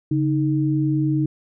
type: tone pair together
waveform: sine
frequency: 140.92 / 311.1 Hz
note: C#3 / D#4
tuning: +29 / 0 cents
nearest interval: octave + major second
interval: 1371 cents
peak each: -20 dBFS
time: 0.11-1.26 s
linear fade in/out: 5 ms
effects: none